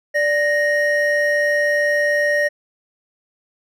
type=tone pair together; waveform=triangle; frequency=587.3 / 1864.6 Hz; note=D5 / A#6; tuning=0 / 0 cents; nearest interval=octave + minor sixth; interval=2000 cents; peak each=-16 dBFS; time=0.14-2.49 s; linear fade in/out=20 ms; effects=none